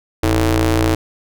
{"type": "ring-modulated tone", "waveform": "sawtooth", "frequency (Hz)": 116.54, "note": "A#2", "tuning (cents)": 0, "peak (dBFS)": -6, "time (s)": [0.23, 0.95], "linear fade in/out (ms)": 5, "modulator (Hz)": 205, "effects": []}